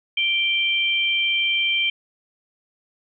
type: tone pair together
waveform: sine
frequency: 2356 / 3137 Hz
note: D7 / G7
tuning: +5 / +1 cents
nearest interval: perfect fourth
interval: 496 cents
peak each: -21 dBFS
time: 0.17-1.9 s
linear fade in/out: 5 ms
effects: none